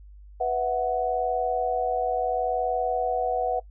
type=chord; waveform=sine; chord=B suspended fourth; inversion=none; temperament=equal; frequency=493.9 / 659.3 / 740 Hz; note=B4 / E5 / F#5; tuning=0 / 0 / 0 cents; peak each=-28 / -29 / -25 dBFS; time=0.4-3.6 s; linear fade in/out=10 ms; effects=noise-tail reverb RT60 0.1 s tail -22 dB re dry + added 50 Hz sine -44 dBFS peak until 3.7 s